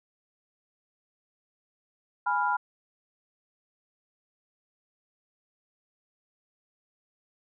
sine chord, F diminished, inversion first, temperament equal, 830.6 / 987.8 / 1396.9 Hz, Ab5 / Cb6 / F6, 0 / 0 / 0 cents, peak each -29 / -27 / -29 dBFS, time 2.26-2.57 s, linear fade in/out 10 ms, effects none

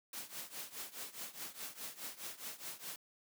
white noise with tremolo, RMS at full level -43 dBFS, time 0.13-2.96 s, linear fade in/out 2 ms, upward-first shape triangle, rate 4.8 Hz, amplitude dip 90%, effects high-pass 150 Hz 12 dB/octave

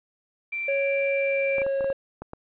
sine tone, 2349 Hz, D7, in tune, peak -27 dBFS, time 0.52-1.63 s, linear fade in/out 10 ms
triangle tone with pitch glide, 553 to 545.7 Hz, C#5 to C#5, -4 to -27 cents, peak -21 dBFS, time 0.68-1.93 s, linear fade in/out 5 ms, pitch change -23 cents, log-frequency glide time 1.06-1.77 s
clicks, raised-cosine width 1 ms, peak -22 dBFS, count 8, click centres 1.583 / 1.618 / 1.665 / 1.808 / 1.844 / 1.902 / 2.22 / 2.334 s
effects resampled to 8000 Hz + 9-bit

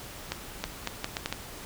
accelerating click train, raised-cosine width 0.2 ms, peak -12 dBFS, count 7, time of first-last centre 0.32-1.326 s, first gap 320 ms, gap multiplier 0.73, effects pink hiss -43 dBFS RMS until 1.65 s

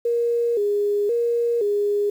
sine tone with vibrato, 440 Hz, A4, in tune, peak -18 dBFS, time 0.05-2.1 s, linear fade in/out 5 ms, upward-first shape square, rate 0.96 Hz, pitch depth 120 cents each way, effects 8-bit

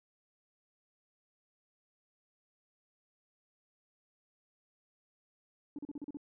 sine tone bursts, 290 Hz, D4, 22 cents flat, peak -37 dBFS, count 7, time 5.76-6.171 s, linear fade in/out 2 ms, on 27 ms, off 37 ms, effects tanh soft clip ceiling -36 dBFS

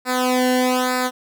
sawtooth tone with flanger, 252.8 Hz, B3, 41 cents sharp, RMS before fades -19 dBFS, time 0.05-1.11 s, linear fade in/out 50 ms, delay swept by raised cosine 0.32 to 0.83 ms, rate 1.1 Hz, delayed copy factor -1, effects none

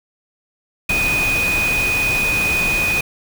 sine tone in noise, 2486 Hz, D#7, 2 cents flat, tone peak -16 dBFS, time 0.89-3.01 s, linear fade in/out 5 ms, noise pink, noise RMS -24 dBFS, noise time 0.89-3.01 s, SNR +5 dB, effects none

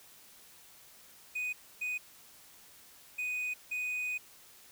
triangle tone bursts at uneven times, 2489 Hz, D#7, in tune, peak -31 dBFS, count 4, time 1.35-1.53 / 1.81-1.98 / 3.18-3.54 / 3.71-4.18 s, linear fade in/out 10 ms, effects white hiss -57 dBFS RMS until 4.71 s

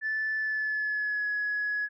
sine tone with pitch glide, 1750 to 1683.6 Hz, A6 to G#6, -10 to +23 cents, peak -26 dBFS, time 0.01-1.89 s, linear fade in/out 50 ms, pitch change -67 cents, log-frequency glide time 0.37-1.28 s, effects tanh soft clip ceiling -23 dBFS

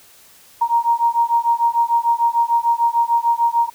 sine beating tone pair, 932 / 938.7 Hz, A#5 / A#5, -1 / +12 cents, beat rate 6.7 Hz, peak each -17 dBFS, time 0.61-3.7 s, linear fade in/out 10 ms, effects white hiss -48 dBFS RMS until 3.74 s

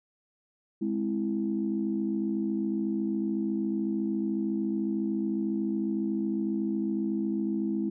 sine chord, Ab augmented, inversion none, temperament equal, 207.7 / 261.6 / 329.6 Hz, Ab3 / C4 / E4, 0 / 0 / 0 cents, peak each -29 / -34 / -30 dBFS, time 0.81-7.9 s, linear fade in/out 10 ms, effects tanh soft clip ceiling -17 dBFS

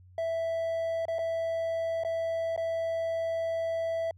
triangle tone with dropouts, 659.3 Hz, E5, in tune, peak -26 dBFS, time 0.18-4.11 s, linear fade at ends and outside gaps 2 ms, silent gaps 1.054-1.082 / 1.185-1.19 / 2.036-2.048 / 2.563-2.576 s, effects added 91 Hz sine -52 dBFS peak until 4.17 s

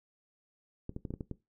clicks, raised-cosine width 3 ms, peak -25 dBFS, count 7, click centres 0.894 / 0.964 / 1.052 / 1.106 / 1.139 / 1.208 / 1.313 s, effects noise-tail reverb RT60 0.2 s tail -17 dB re dry

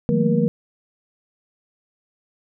sine tone cluster, 156.9 / 180.5 / 214.8 / 231.8 / 475.9 Hz, D#3 / F#3 / A3 / A#3 / A#4, +15 / -43 / -41 / -10 / +36 cents, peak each -22 dBFS, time 0.09-0.48 s, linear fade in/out 0 ms, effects none

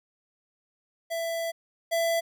square tone pair in turn, 665 / 667.6 Hz, E5 / E5, +15 / +22 cents, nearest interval unison, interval 7 cents, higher second, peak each -29 / -24 dBFS, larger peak second, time 1.1-1.52 / 1.91-2.21 s, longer first, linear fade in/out 20 ms, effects none

